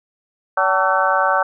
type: harmonic tone with a mistuned harmonic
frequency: 190 Hz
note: F#3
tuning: 46 cents sharp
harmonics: 3 / 4 / 5 / 6 / 7 / 8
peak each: -21 / -21 / -21 / -21 / -21 / -21 dBFS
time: 0.57-1.43 s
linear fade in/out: 5 ms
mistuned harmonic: 5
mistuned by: -100 cents
effects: none